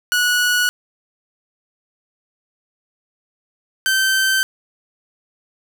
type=tone pair in turn; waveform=sawtooth; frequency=1466 / 1548.4 Hz; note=F#6 / G6; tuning=-16 / -22 cents; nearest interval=minor second; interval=94 cents; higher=second; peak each=-11 dBFS; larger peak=neither; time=0.12-0.69 / 3.86-4.43 s; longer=neither; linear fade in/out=0 ms; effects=none